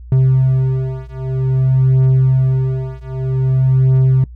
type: beating tone pair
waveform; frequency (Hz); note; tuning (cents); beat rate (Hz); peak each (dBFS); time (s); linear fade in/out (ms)
triangle; 130.81 / 131.33; C3 / C3; 0 / +7; 0.52; -12; 0.12-4.24; 2
effects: noise-tail reverb RT60 0.1 s tail -23 dB re dry + added 60 Hz sine -31 dBFS peak until 4.35 s